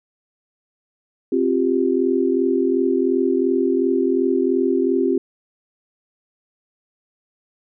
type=chord; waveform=sine; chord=C suspended fourth; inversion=none; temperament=equal with one note detuned; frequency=264.4 / 349.2 / 392 Hz; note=C4 / F4 / G4; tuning=+18 / 0 / 0 cents; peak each=-20 dBFS; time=1.32-5.18 s; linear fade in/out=5 ms; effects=none